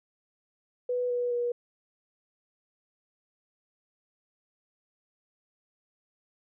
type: tone with pitch steps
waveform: sine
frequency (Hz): 493.9 / 487.7 / 481.5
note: B4 / B4 / B4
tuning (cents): 0 / -22 / -44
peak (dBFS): -26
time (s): 0.89-1.52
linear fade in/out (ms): 5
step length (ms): 210
effects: none